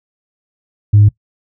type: tone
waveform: sine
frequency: 103.7 Hz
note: G#2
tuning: 2 cents flat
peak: -3 dBFS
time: 0.93-1.09 s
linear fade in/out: 10 ms
effects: noise-tail reverb RT60 0.1 s tail -20 dB re dry + tanh soft clip ceiling -1 dBFS